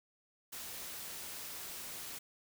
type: noise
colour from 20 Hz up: white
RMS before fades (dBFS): -45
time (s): 0.52-2.19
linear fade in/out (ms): 10
effects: none